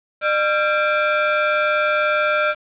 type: ring-modulated tone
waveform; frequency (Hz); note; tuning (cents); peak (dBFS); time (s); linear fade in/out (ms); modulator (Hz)
30% pulse; 987.8; B5; 0; -10; 0.21-2.55; 50; 383
effects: resampled to 8000 Hz + 7-bit